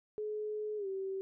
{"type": "tone with pitch glide", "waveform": "sine", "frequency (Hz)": [424.9, 385.2], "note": ["G#4", "G4"], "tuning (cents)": [40, -30], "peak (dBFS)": -35, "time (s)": [0.18, 1.21], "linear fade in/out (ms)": 0, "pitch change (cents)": -170, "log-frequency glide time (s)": [0.77, 0.87], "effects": []}